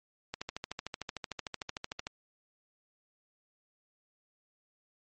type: click train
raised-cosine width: 0.2 ms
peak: -19 dBFS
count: 24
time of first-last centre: 0.34-2.069 s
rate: 13.3 Hz
effects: MP3 32 kbps